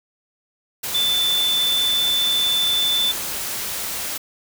sine tone in noise, 3520 Hz, A7, in tune, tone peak -17 dBFS, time 0.94-3.12 s, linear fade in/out 10 ms, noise white, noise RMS -27 dBFS, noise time 0.83-4.18 s, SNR +7 dB, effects none

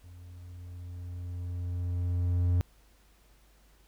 triangle tone with level ramp, 88.4 Hz, F2, 22 cents sharp, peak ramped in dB -45 to -20 dBFS, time 0.04-2.61 s, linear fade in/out 0 ms, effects added 50 Hz sine -60 dBFS peak until 3.87 s + pink hiss -65 dBFS RMS until 3.87 s

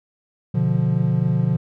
triangle chord, B diminished, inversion none, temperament equal, 123.47 / 146.83 / 174.61 Hz, B2 / D3 / F3, 0 / 0 / 0 cents, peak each -19 dBFS, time 0.54-1.57 s, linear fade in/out 10 ms, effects none

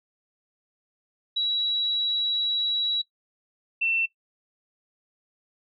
sine tone pair in turn, 3896 / 2689 Hz, B7 / E7, -24 / +34 cents, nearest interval tritone, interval 642 cents, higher first, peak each -22 dBFS, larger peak neither, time 1.36-3.02 / 3.81-4.06 s, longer first, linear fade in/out 10 ms, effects noise-tail reverb RT60 0.1 s tail -17 dB re dry

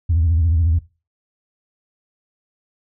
sine tone with vibrato, 82.41 Hz, E2, in tune, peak -12 dBFS, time 0.09-0.79 s, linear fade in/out 10 ms, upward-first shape sine, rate 14 Hz, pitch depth 120 cents each way, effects noise-tail reverb RT60 0.3 s tail -18 dB re dry + tanh soft clip ceiling -10 dBFS

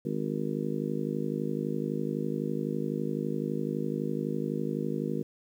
harmonic tone, 51.91 Hz, G#1, in tune, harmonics 3 / 4 / 5 / 6 / 7 / 8 / 9, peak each -35 / -34 / -35 / -41 / -36 / -42 / -38 dBFS, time 0.05-5.23 s, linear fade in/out 5 ms, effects 10-bit

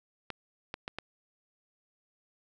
clicks, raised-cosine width 0.3 ms, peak -20 dBFS, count 4, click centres 0.303 / 0.741 / 0.879 / 0.986 s, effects none

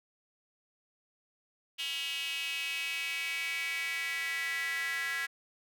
square tone with high-pass filter sweep, 151 Hz, D3, 48 cents sharp, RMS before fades -35 dBFS, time 1.78-5.27 s, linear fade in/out 20 ms, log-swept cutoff 2900 to 1800 Hz, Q 6, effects none

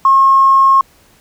triangle tone with tanh clipping, 1080 Hz, C#6, 45 cents flat, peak -5 dBFS, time 0.05-0.81 s, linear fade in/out 2 ms, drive 3 dB, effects pink hiss -49 dBFS RMS until 1.2 s

